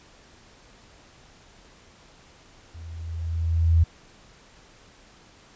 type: tone with level ramp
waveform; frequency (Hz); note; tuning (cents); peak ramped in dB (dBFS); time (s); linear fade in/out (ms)
sine; 82.5; E2; +2; -38 to -13; 2.74-3.84; 10
effects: pink hiss -53 dBFS RMS until 5.55 s + resampled to 16000 Hz